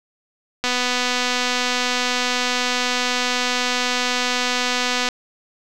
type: click train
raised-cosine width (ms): 0.2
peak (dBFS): -4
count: 1104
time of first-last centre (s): 0.64-5.088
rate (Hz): 248
effects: none